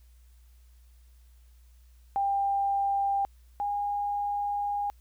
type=tone pair in turn; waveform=sine; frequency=795 / 815.9 Hz; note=G5 / G#5; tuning=+24 / -31 cents; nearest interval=unison; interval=45 cents; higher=second; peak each=-24 / -27 dBFS; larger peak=first; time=2.16-3.25 / 3.6-4.9 s; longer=second; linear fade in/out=0 ms; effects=added 60 Hz sine -53 dBFS peak until 5 s + white hiss -69 dBFS RMS until 5 s